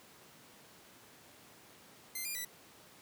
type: tone with pitch steps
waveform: 5% pulse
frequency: 2077 / 2408 / 1973 Hz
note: C7 / D7 / B6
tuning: -13 / +43 / -2 cents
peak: -28 dBFS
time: 2.15-2.45 s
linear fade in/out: 5 ms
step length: 100 ms
effects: pink hiss -58 dBFS RMS until 3.01 s + high-pass 150 Hz 12 dB/octave